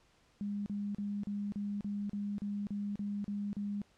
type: tone bursts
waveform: sine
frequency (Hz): 203.7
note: G#3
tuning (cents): -33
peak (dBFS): -34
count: 12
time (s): 0.41-3.817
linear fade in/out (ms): 0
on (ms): 250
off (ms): 37
effects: pink hiss -68 dBFS RMS until 3.97 s + low-pass 7000 Hz 12 dB/octave